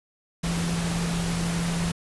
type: tone in noise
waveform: sine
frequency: 169.6 Hz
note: E3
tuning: 50 cents sharp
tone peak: -25 dBFS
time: 0.43-1.92 s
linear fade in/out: 10 ms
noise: pink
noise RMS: -31 dBFS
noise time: 0.43-1.92 s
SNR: +3 dB
effects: resampled to 24000 Hz